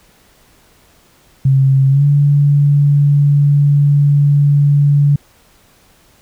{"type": "tone with pitch glide", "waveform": "sine", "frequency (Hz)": [134.9, 143.75], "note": ["C#3", "D3"], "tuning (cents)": [-47, -37], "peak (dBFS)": -7, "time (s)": [1.45, 5.16], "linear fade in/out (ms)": 5, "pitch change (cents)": 110, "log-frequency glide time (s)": [1.89, 2.04], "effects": ["pink hiss -50 dBFS RMS until 6.21 s"]}